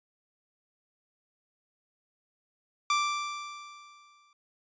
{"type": "tone with exponential decay", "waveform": "sawtooth", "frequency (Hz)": 1174.7, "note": "D6", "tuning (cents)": 0, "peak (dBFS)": -19, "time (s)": [2.9, 4.33], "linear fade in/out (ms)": 2, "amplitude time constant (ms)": 310, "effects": ["resampled to 16000 Hz"]}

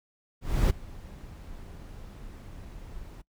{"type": "noise with ADSR envelope", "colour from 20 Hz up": "brown", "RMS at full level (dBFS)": -21, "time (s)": [0.41, 3.22], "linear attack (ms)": 290, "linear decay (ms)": 12, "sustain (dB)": -22, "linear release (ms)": 11, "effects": ["noise-tail reverb RT60 0.1 s tail -22 dB re dry"]}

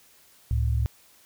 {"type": "tone pair together", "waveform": "sine", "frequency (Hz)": [69.3, 110], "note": ["C#2", "A2"], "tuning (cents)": [0, 0], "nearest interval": "minor sixth", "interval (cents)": 800, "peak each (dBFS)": [-23, -25], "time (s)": [0.51, 0.86], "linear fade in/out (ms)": 0, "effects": ["white hiss -57 dBFS RMS until 1.25 s"]}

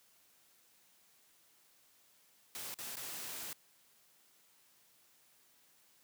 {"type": "noise with dropouts", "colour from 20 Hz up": "white", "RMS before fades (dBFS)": -44, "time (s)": [2.55, 3.53], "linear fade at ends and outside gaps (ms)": 1, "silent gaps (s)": [[2.742, 2.787], [2.957, 2.968]], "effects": ["white hiss -68 dBFS RMS until 6.03 s", "high-pass 100 Hz 12 dB/octave"]}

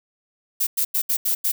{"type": "noise bursts at uneven times", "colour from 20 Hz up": "violet", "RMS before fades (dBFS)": -21, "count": 6, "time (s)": [[0.6, 0.67], [0.77, 0.85], [0.94, 1.02], [1.09, 1.17], [1.25, 1.35], [1.44, 1.52]], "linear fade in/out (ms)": 10, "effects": []}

